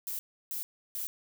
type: noise bursts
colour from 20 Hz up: violet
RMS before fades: -36 dBFS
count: 3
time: 0.07-1.07 s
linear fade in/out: 0 ms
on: 120 ms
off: 320 ms
effects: none